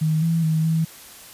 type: tone with pitch steps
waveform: sine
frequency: 156.8 / 165 / 158.5 / 161.5 Hz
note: D#3 / E3 / D#3 / E3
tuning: +14 / +2 / +32 / -35 cents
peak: -17 dBFS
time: 0.01-0.85 s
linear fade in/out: 10 ms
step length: 210 ms
effects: white hiss -43 dBFS RMS until 1.33 s + resampled to 32000 Hz